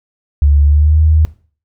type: tone with pitch glide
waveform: sine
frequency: 72.1 to 78.17 Hz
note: D2 to D#2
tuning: -31 to +9 cents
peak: -6 dBFS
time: 0.42-1.25 s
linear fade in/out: 0 ms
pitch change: +140 cents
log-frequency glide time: 0.64-1.01 s
effects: noise-tail reverb RT60 0.4 s tail -18 dB re dry